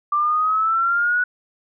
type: exponential sweep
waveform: sine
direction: up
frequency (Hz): 1174.7 to 1480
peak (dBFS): -16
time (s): 0.12-1.24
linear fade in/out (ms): 5
effects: none